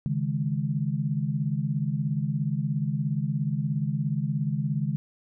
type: chord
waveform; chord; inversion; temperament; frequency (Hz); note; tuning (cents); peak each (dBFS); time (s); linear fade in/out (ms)
sine; C# suspended second; none; equal; 138.59 / 155.56 / 207.7; C#3 / D#3 / G#3; 0 / 0 / 0; -28 / -28 / -31; 0.06-4.96; 0
effects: none